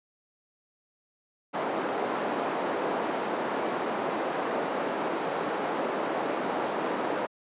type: band-pass noise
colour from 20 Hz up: white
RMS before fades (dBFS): -30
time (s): 1.53-7.27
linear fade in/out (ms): 20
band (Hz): 260 to 790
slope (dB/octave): 12
effects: high-pass 150 Hz 12 dB/octave + resampled to 8000 Hz